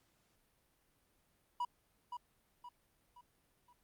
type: tone with echo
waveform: triangle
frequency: 974 Hz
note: B5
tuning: 24 cents flat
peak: -32 dBFS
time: 1.6-1.65 s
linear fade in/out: 5 ms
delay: 520 ms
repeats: 4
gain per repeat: -7 dB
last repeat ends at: 3.73 s
effects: pink hiss -75 dBFS RMS until 3.83 s + Opus 48 kbps